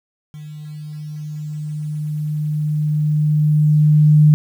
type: tone with level ramp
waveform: sine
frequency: 151.3 Hz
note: D#3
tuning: 48 cents flat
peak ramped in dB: -31 to -6 dBFS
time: 0.34-4.34 s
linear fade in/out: 0 ms
effects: 8-bit